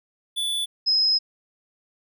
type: tone pair in turn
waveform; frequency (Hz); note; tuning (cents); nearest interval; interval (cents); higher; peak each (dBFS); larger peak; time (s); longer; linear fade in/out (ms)
square / sine; 3467 / 5110; A7 / D#8; -26 / +45; perfect fifth; 671; second; -24 / -17; second; 0.36-0.66 / 0.86-1.19; second; 20
effects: none